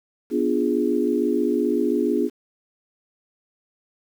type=chord; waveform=sine; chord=B diminished seventh; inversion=none; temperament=equal; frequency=246.9 / 293.7 / 349.2 / 415.3 Hz; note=B3 / D4 / F4 / Ab4; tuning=0 / 0 / 0 / 0 cents; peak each=-24 dBFS; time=0.3-2.3 s; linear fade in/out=50 ms; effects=8-bit